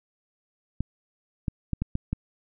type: clicks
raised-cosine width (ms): 5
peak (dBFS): -14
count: 6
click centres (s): 0.806 / 1.482 / 1.733 / 1.82 / 1.954 / 2.13
effects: none